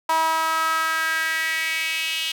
sawtooth tone with high-pass filter sweep, 321.8 Hz, E4, 42 cents flat, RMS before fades -23 dBFS, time 0.09-2.32 s, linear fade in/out 5 ms, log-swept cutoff 930 to 3000 Hz, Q 4.4, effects none

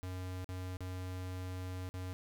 square tone with dropouts, 92 Hz, F#2, 9 cents flat, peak -40 dBFS, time 0.03-2.13 s, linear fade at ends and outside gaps 0 ms, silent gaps 0.444-0.49 / 0.769-0.806 / 1.89-1.94 s, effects none

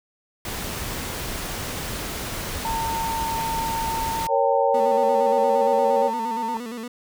pink noise, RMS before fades -30 dBFS, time 0.45-4.27 s, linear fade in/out 2 ms
sine tone, 906 Hz, A#5, 50 cents flat, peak -24 dBFS, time 2.65-6.57 s, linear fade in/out 0 ms
sine chord, G diminished, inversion first, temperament equal, 466.2 / 554.4 / 784 Hz, Bb4 / Db5 / G5, 0 / 0 / 0 cents, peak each -23 / -20 / -23 dBFS, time 4.28-6.11 s, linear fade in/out 50 ms
30% pulse tone with vibrato, 233.1 Hz, A#3, in tune, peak -28 dBFS, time 4.74-6.88 s, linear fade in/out 5 ms, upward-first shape square, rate 8.6 Hz, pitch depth 79 cents each way
effects none

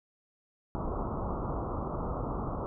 pink low-pass noise, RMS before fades -34 dBFS, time 0.75-2.66 s, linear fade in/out 0 ms, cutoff 1300 Hz, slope 96 dB/octave, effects none

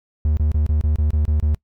triangle tone bursts, 75.6 Hz, D#2, 49 cents flat, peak -13 dBFS, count 9, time 0.25-1.546 s, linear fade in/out 0 ms, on 120 ms, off 27 ms, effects noise-tail reverb RT60 0.1 s tail -23 dB re dry

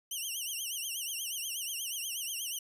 10% pulse tone with vibrato, 2960 Hz, F#7, in tune, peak -27 dBFS, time 0.11-2.59 s, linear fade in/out 5 ms, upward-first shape triangle, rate 8.3 Hz, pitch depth 180 cents each way, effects resampled to 32000 Hz

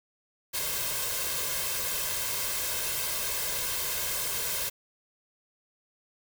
white noise with comb filter, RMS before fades -31 dBFS, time 0.53-4.7 s, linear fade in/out 20 ms, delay 1.9 ms, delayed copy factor +0.65, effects none

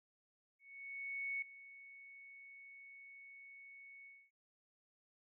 sine tone with ADSR envelope, 2217 Hz, C#7, in tune, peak -37 dBFS, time 0.59-4.31 s, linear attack 830 ms, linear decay 4 ms, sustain -17 dB, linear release 250 ms, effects none

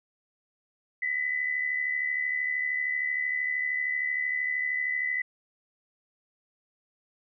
sine tone pair together, 1934 / 2007 Hz, B6 / B6, -37 / +27 cents, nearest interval minor second, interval 64 cents, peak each -34 / -27 dBFS, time 1.02-5.22 s, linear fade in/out 5 ms, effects none

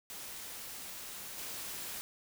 white noise with level steps, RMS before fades -45 / -42 dBFS, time 0.1-2.01 s, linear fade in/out 0 ms, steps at 1.38 s, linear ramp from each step 2 ms, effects none

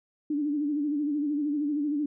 sine tone with vibrato, 293.7 Hz, D4, in tune, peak -25 dBFS, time 0.3-2.06 s, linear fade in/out 5 ms, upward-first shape sine, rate 13 Hz, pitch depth 70 cents each way, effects none

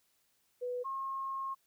sine tone pair in turn, 493.9 / 1077.2 Hz, B4 / C#6, 0 / -50 cents, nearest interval octave + minor second, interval 1350 cents, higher second, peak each -34 / -35 dBFS, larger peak first, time 0.61-0.84 / 0.84-1.55 s, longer second, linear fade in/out 20 ms, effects white hiss -74 dBFS RMS until 1.66 s

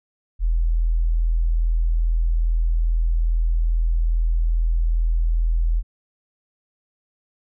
sine tone, 41.2 Hz, E1, in tune, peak -16 dBFS, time 0.39-5.83 s, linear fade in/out 50 ms, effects none

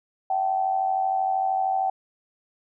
sine tone with amplitude modulation, 765 Hz, G5, 42 cents flat, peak -18 dBFS, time 0.3-1.9 s, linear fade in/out 5 ms, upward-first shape sine, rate 93 Hz, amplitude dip 65%, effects none

